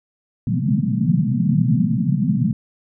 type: band-pass noise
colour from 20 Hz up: pink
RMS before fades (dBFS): -18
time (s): 0.47-2.53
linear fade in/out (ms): 2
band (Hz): 120 to 240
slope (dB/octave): 96
effects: none